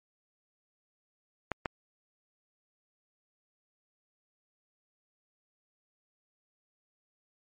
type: clicks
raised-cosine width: 0.5 ms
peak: -15 dBFS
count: 2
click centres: 1.517 / 1.658 s
effects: MP3 48 kbps